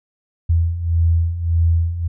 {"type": "beating tone pair", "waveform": "sine", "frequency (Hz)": [82.41, 84.11], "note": ["E2", "E2"], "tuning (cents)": [0, 35], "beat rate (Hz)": 1.7, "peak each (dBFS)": [-20, -15], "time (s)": [0.49, 2.08], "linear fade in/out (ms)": 10, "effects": []}